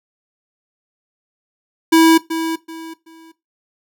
square tone with echo, 325.7 Hz, E4, 21 cents flat, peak -8 dBFS, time 1.92-2.18 s, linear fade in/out 10 ms, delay 380 ms, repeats 3, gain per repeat -11 dB, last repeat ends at 3.32 s, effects noise-tail reverb RT60 0.2 s tail -17 dB re dry

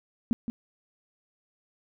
sine tone with echo, 233.1 Hz, A#3, in tune, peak -20 dBFS, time 0.31-0.33 s, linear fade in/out 0 ms, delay 170 ms, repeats 1, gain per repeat -8 dB, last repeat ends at 0.5 s, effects none

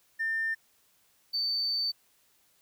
triangle tone pair in turn, 1800 / 4557 Hz, A6 / C#8, +39 / +47 cents, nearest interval octave + major third, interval 1608 cents, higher second, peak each -24 dBFS, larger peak neither, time 0.19-0.55 / 1.33-1.92 s, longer second, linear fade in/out 20 ms, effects tanh soft clip ceiling -25 dBFS + white hiss -67 dBFS RMS until 2.61 s

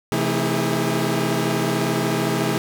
sawtooth tone cluster, 131.3 / 167.1 / 221 / 320.5 / 405.7 Hz, C3 / E3 / A3 / E4 / G#4, +6 / +24 / +8 / -49 / -41 cents, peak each -22 dBFS, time 0.12-2.58 s, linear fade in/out 0 ms, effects none

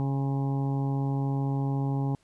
harmonic tone with a mistuned harmonic, 137.4 Hz, C#3, 15 cents flat, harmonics 1 / 2 / 3 / 4 / 5 / 6 / 7 / 8, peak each -26 / -32 / -40 / -46 / -47 / -39 / -48 / -51 dBFS, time 0-2.15 s, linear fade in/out 0 ms, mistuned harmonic 8, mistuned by -56 cents, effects pink hiss -67 dBFS RMS until 2.23 s + resampled to 24000 Hz

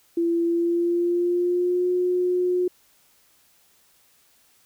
sine tone with pitch glide, 338.2 to 360.4 Hz, E4 to F#4, +44 to -45 cents, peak -19 dBFS, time 0.17-2.68 s, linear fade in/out 5 ms, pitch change +111 cents, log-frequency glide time 0.44-1.9 s, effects white hiss -60 dBFS RMS until 4.65 s

